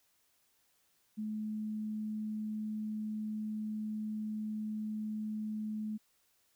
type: tone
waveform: sine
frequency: 214.6 Hz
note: A3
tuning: 43 cents flat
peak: -35 dBFS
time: 1.17-5.98 s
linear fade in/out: 20 ms
effects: white hiss -73 dBFS RMS until 6.55 s